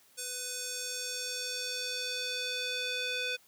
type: tone with band-pass filter sweep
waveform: square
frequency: 499.6 Hz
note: B4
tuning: 20 cents sharp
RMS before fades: -36 dBFS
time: 0.17-3.37 s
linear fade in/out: 20 ms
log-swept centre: 8200 to 3000 Hz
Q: 1.7
effects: white hiss -63 dBFS RMS until 3.47 s + high-pass 80 Hz 12 dB/octave